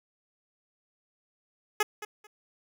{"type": "tone with echo", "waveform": "10% pulse", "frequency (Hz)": 422, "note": "G#4", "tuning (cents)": 28, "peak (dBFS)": -14, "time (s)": [1.8, 1.83], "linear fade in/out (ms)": 5, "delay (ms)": 220, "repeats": 2, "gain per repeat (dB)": -14, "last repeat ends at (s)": 2.27, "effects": []}